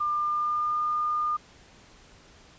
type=tone with pitch glide; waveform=sine; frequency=1199 to 1213.6 Hz; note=D6 to D#6; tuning=+36 to -44 cents; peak=-24 dBFS; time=0-1.37 s; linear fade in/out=10 ms; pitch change=+20 cents; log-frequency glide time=0.25-0.81 s; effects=pink hiss -54 dBFS RMS until 2.58 s + resampled to 16000 Hz